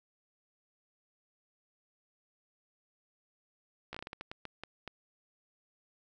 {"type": "slowing click train", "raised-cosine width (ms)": 0.3, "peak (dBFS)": -25, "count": 12, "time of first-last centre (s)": [3.93, 4.877], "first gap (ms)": 15, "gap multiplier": 1.32, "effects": []}